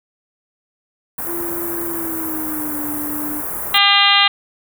white band-stop noise, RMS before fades -25 dBFS, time 1.18-3.78 s, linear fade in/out 5 ms, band 1500 to 11000 Hz, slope 24 dB/octave
triangle tone with pitch glide, 341 to 296.9 Hz, F4 to D4, -41 to +19 cents, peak -23 dBFS, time 1.25-3.43 s, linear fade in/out 50 ms, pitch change -240 cents, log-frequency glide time 1.81-2.78 s
harmonic tone, 401.6 Hz, G4, 42 cents sharp, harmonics 2 / 3 / 4 / 5 / 6 / 7 / 8 / 9 / 10, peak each -20 / -18 / -23 / -18 / -22 / -17 / -17 / -19 / -20 dBFS, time 3.74-4.28 s, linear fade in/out 5 ms
effects none

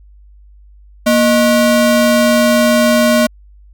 square ring-modulated tone, 426.4 Hz, G#4, 46 cents sharp, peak -6 dBFS, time 1.06-3.27 s, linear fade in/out 10 ms, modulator 191 Hz, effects added 50 Hz sine -39 dBFS peak until 3.73 s

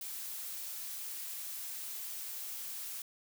blue noise, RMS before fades -42 dBFS, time 0.01-3.02 s, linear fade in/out 2 ms, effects none

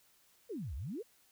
sine exponential two-way sweep, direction down then up, 522 to 59 to 522 Hz, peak -38 dBFS, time 0.49-1.03 s, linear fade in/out 20 ms, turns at 0.75 s, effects white hiss -68 dBFS RMS until 1.31 s

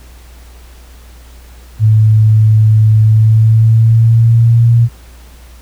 sine tone with pitch glide, 108.8 to 117.28 Hz, A2 to A#2, -19 to +11 cents, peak -4 dBFS, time 1.79-4.89 s, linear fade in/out 50 ms, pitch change +130 cents, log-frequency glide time 3.01-4.74 s, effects added 60 Hz sine -34 dBFS peak until 5.61 s + pink hiss -43 dBFS RMS until 5.61 s

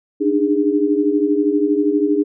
sine tone cluster, 293 / 305.5 / 409.4 Hz, D4 / D#4 / G#4, -4 / -32 / -25 cents, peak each -18 dBFS, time 0.2-2.24 s, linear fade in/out 20 ms, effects none

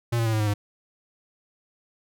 square tone with pitch steps, 118 / 114.84 / 111.76 / 108.77 / 105.86 / 103.02 Hz, A#2 / A#2 / A2 / A2 / G#2 / G#2, +22 / -25 / +27 / -19 / +34 / -13 cents, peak -22 dBFS, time 0.12-0.54 s, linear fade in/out 10 ms, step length 70 ms, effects none

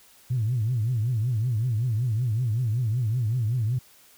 sine tone with vibrato, 116.54 Hz, A#2, in tune, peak -21 dBFS, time 0.3-3.79 s, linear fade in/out 10 ms, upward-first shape triangle, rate 5.3 Hz, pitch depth 220 cents each way, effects tanh soft clip ceiling -17 dBFS + white hiss -55 dBFS RMS until 4.17 s

